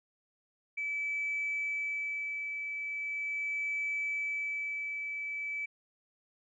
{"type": "tone with tremolo", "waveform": "sine", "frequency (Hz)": 2304, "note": "D7", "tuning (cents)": -34, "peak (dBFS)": -30, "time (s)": [0.77, 5.66], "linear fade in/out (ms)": 10, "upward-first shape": "sine", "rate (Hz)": 0.4, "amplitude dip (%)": 40, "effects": ["tanh soft clip ceiling -26 dBFS"]}